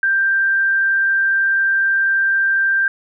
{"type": "tone with frequency modulation", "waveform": "sine", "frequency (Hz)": 1578, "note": "G6", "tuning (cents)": 11, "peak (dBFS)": -13, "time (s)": [0.03, 2.88], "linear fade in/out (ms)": 2, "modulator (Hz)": 38.3, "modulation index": 0.22, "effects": []}